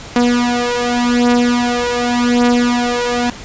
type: beating tone pair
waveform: sawtooth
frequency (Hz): 241.9 / 242.77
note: B3 / B3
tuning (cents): -36 / -29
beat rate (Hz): 0.87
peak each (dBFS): -11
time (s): 0.16-3.3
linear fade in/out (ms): 2
effects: pink hiss -32 dBFS RMS until 3.44 s + resampled to 16000 Hz